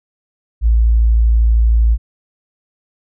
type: tone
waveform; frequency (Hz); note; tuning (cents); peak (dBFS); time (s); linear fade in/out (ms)
sine; 56.4; A1; +44; -8; 0.61-1.98; 50
effects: none